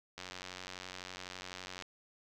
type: click train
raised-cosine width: 0.2 ms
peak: -26 dBFS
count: 152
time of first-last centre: 0.18-1.823 s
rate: 91.9 Hz
effects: none

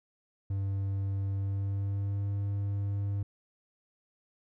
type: tone with pitch glide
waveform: triangle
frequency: 98 to 100.23 Hz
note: G2 to G2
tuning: 0 to +39 cents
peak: -27 dBFS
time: 0.5-3.23 s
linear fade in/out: 5 ms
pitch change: +39 cents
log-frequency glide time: 1.35-2.3 s
effects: none

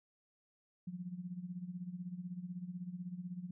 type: tone with tremolo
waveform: sine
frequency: 179 Hz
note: F3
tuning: 43 cents sharp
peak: -38 dBFS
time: 0.87-3.51 s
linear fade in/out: 5 ms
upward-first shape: sine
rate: 16 Hz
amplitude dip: 75%
effects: none

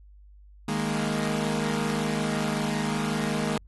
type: chord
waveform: sawtooth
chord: D# suspended fourth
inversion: none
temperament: equal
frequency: 155.56 / 207.7 / 233.1 Hz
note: D#3 / G#3 / A#3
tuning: 0 / 0 / 0 cents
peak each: -27 / -25 / -26 dBFS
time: 0.68-3.58 s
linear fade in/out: 5 ms
effects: added 50 Hz sine -48 dBFS peak until 3.67 s + AAC 32 kbps

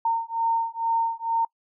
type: beating tone pair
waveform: sine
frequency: 914 / 916.2 Hz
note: A#5 / A#5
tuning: -34 / -30 cents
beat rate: 2.2 Hz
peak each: -25 dBFS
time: 0.05-1.45 s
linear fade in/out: 5 ms
effects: noise-tail reverb RT60 0.1 s tail -25 dB re dry

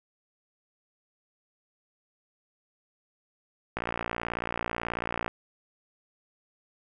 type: click train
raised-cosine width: 0.5 ms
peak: -15 dBFS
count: 89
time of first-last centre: 3.77-5.279 s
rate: 58.3 Hz
effects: none

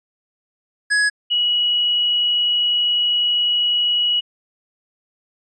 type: tone pair in turn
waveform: square / sine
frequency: 1677 / 2918 Hz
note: G#6 / F#7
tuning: +16 / -25 cents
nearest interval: minor seventh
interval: 959 cents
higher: second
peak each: -15 dBFS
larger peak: neither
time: 0.9-1.1 / 1.3-4.21 s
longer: second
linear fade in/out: 20 ms
effects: resampled to 24000 Hz

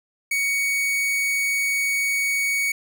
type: tone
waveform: 45% pulse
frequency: 2237 Hz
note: C#7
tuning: 15 cents sharp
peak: -20 dBFS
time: 0.31-2.72 s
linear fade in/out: 5 ms
effects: none

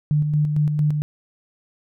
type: tone with tremolo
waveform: sine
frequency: 149.8 Hz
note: D3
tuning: 35 cents sharp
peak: -15 dBFS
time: 0.11-1.02 s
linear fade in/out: 0 ms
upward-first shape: square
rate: 4.4 Hz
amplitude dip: 40%
effects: none

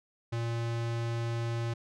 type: tone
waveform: square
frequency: 116.54 Hz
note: A#2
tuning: in tune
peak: -31 dBFS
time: 0.32-1.74 s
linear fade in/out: 10 ms
effects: low-pass 6000 Hz 12 dB/octave

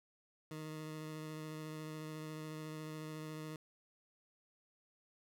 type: tone with vibrato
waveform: 20% pulse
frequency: 155.56 Hz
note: D#3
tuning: in tune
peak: -39 dBFS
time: 0.51-3.56 s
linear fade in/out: 2 ms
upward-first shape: sine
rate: 14 Hz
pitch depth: 12 cents each way
effects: none

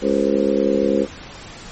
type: harmonic tone with a mistuned harmonic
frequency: 69.3 Hz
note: C#2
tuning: in tune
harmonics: 3 / 4 / 5 / 6 / 7 / 8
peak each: -22 / -22 / -22 / -22 / -22 / -22 dBFS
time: 0.01-1.07 s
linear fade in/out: 50 ms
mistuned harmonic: 8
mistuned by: -76 cents
effects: pink hiss -37 dBFS RMS until 1.71 s + MP3 32 kbps

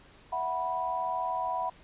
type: chord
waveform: sine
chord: E suspended second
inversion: none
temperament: equal with one note detuned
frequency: 659.3 / 740 / 982.6 Hz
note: E5 / F#5 / B5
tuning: 0 / 0 / -9 cents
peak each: -37 / -33 / -31 dBFS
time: 0.32-1.7 s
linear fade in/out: 10 ms
effects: pink hiss -56 dBFS RMS until 1.83 s + resampled to 8000 Hz

